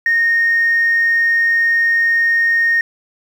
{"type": "tone", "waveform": "sine", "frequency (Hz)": 1849, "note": "A#6", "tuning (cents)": -15, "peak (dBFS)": -10, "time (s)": [0.06, 2.81], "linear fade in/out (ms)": 2, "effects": ["tanh soft clip ceiling -7 dBFS", "7-bit"]}